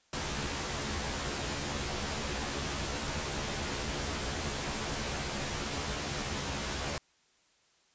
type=noise with comb filter; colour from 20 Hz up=pink; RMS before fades=-35 dBFS; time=0.13-6.98 s; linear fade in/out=2 ms; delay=14 ms; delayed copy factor=+0.95; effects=white hiss -68 dBFS RMS until 7.94 s + resampled to 16000 Hz